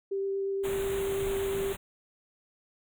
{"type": "tone with vibrato", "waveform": "sine", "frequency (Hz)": 392, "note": "G4", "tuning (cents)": 0, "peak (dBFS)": -28, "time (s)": [0.11, 1.73], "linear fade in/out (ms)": 10, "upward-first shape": "triangle", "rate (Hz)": 8.5, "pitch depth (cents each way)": 9}
{"type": "band-stop noise", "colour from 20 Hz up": "pink", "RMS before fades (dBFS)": -38, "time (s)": [0.63, 1.77], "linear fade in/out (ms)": 20, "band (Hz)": [3900, 6600], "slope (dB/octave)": 96}
{"effects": []}